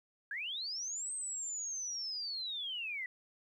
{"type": "linear two-way sweep", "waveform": "sine", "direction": "up then down", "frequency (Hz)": [1571, 8372, 1937], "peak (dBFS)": -37, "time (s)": [0.31, 3.06], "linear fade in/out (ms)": 2, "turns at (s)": 1.13, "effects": ["12-bit"]}